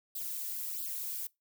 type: noise with flanger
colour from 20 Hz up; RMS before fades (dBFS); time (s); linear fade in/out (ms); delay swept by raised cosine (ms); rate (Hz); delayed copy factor
violet; -38; 0.15-1.27; 5; 0.23 to 2.13; 1.5; +0.7
effects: noise-tail reverb RT60 0.2 s tail -23 dB re dry